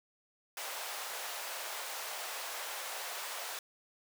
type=high-pass noise; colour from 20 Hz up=pink; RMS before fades=-41 dBFS; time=0.57-3.59 s; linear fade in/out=2 ms; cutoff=590 Hz; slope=24 dB/octave; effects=none